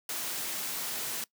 white noise, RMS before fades -35 dBFS, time 0.09-1.24 s, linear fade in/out 2 ms, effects noise-tail reverb RT60 0.1 s tail -21 dB re dry + high-pass 150 Hz 12 dB/octave

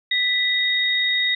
sine tone pair together, 1978 / 3734 Hz, B6 / A#7, +2 / +2 cents, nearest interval major seventh, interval 1100 cents, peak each -21 / -20 dBFS, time 0.11-1.35 s, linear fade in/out 5 ms, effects none

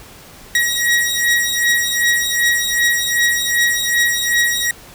sawtooth beating tone pair, 1900 / 1902.6 Hz, A#6 / A#6, +33 / +35 cents, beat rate 2.6 Hz, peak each -14 / -13 dBFS, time 0.55-4.71 s, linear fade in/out 2 ms, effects pink hiss -40 dBFS RMS until 4.94 s

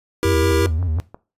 square chord, E diminished, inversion none, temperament just, 329.6 / 395.6 / 474.7 Hz, E4 / G4 / Bb4, 0 / +16 / +31 cents, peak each -22 dBFS, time 0.23-0.66 s, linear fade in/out 0 ms
triangle tone with vibrato, 83.9 Hz, E2, 31 cents sharp, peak -16 dBFS, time 0.25-1 s, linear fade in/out 0 ms, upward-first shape square, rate 5.6 Hz, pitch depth 110 cents each way
click train, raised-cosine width 1 ms, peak -21 dBFS, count 5, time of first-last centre 0.51-1.145 s, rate 6.3 Hz
effects noise-tail reverb RT60 0.3 s tail -18 dB re dry + resampled to 32000 Hz

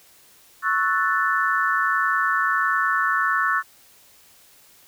sine chord, F# minor seventh, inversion second, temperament equal, 1108.7 / 1318.5 / 1480 / 1760 Hz, C#6 / E6 / F#6 / A6, 0 / 0 / 0 / 0 cents, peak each -24 dBFS, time 0.62-3.63 s, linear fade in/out 50 ms, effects white hiss -53 dBFS RMS until 4.87 s

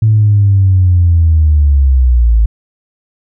sine linear sweep, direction down, 110.7 to 53.4 Hz, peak -4 dBFS, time 0.02-2.46 s, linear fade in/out 5 ms, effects tanh soft clip ceiling 0 dBFS

